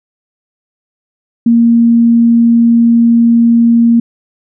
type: tone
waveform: sine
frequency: 233.1 Hz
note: A#3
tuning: in tune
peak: -4 dBFS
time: 1.46-4 s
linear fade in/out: 5 ms
effects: none